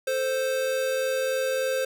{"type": "tone pair together", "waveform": "square", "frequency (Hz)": [440, 523.3], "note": ["A4", "C5"], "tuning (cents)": [0, 0], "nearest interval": "minor third", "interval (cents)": 300, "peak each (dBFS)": [-34, -25], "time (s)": [0.07, 1.85], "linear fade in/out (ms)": 5, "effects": []}